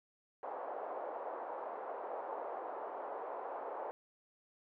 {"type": "band-pass noise", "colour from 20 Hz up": "white", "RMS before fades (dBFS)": -43, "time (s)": [0.43, 3.91], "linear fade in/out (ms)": 0, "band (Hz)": [460, 890], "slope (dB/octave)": 24, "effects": []}